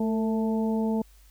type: harmonic tone with a mistuned harmonic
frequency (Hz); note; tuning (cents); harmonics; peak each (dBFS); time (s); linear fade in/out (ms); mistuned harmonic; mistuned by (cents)
220; A3; 0; 1 / 2 / 3 / 4; -24 / -31 / -37 / -37; 0-1.02; 5; 2; +33
effects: added 50 Hz sine -52 dBFS peak until 1.3 s + white hiss -61 dBFS RMS until 1.3 s